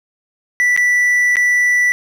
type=tone with dropouts; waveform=triangle; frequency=1967 Hz; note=B6; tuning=7 cents flat; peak=-9 dBFS; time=0.6-1.92 s; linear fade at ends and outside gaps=0 ms; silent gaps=0.764-0.775 / 1.357-1.368 s; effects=none